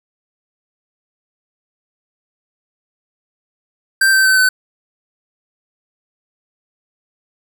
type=tone with pitch steps; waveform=square; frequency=1568 / 1550 / 1532.2 / 1514.6 Hz; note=G6 / G6 / G6 / F#6; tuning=0 / -20 / -40 / +40 cents; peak=-10 dBFS; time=4.01-4.49 s; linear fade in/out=5 ms; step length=120 ms; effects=none